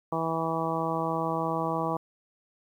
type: harmonic tone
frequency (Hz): 163.1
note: E3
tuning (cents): -18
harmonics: 1 / 2 / 3 / 4 / 5 / 6 / 7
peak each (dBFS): -34 / -34 / -34 / -34 / -34 / -34 / -34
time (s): 0.12-1.97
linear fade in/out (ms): 5
effects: 10-bit